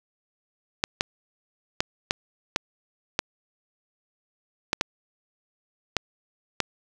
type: clicks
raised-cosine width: 0.2 ms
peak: -4 dBFS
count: 10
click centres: 0.839 / 1.009 / 1.805 / 2.109 / 2.561 / 3.191 / 4.731 / 4.811 / 5.967 / 6.603 s
effects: none